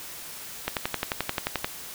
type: click train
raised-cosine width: 0.3 ms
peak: -9 dBFS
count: 12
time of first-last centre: 0.68-1.645 s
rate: 11.4 Hz
effects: white hiss -40 dBFS RMS until 1.94 s